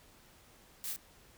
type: noise with echo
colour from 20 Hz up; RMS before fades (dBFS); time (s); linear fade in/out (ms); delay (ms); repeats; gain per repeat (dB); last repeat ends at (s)
blue; -40; 0.84-0.93; 0; 32; 1; -2; 0.962
effects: pink hiss -61 dBFS RMS until 1.37 s